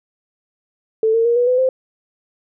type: tone with pitch steps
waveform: sine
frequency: 441.9 / 456.4 / 471.4 / 486.9 / 502.9 / 519.5 Hz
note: A4 / A#4 / A#4 / B4 / B4 / C5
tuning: +7 / -37 / +19 / -25 / +31 / -12 cents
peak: -12 dBFS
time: 1.03-1.69 s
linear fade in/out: 2 ms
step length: 110 ms
effects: none